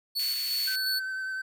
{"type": "tone with tremolo", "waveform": "45% pulse", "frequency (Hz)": 4435, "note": "C#8", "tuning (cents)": 0, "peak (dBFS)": -26, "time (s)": [0.15, 1], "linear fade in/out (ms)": 20, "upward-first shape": "square", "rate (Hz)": 2.8, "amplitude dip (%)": 25}
{"type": "high-pass noise", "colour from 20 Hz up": "pink", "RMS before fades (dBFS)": -40, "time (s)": [0.19, 0.76], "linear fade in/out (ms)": 5, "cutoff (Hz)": 1900, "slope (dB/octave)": 24}
{"type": "tone with vibrato", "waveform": "triangle", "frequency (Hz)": 1535, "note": "G6", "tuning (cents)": -37, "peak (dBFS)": -29, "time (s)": [0.67, 1.42], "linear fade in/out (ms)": 10, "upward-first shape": "sine", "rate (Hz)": 10, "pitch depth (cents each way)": 13}
{"effects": []}